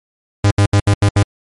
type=tone bursts at uneven times; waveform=45% pulse; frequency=101.3 Hz; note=G#2; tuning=43 cents flat; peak=-8 dBFS; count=6; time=0.44-0.51 / 0.58-0.66 / 0.73-0.8 / 0.87-0.94 / 1.02-1.09 / 1.16-1.23 s; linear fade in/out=5 ms; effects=MP3 48 kbps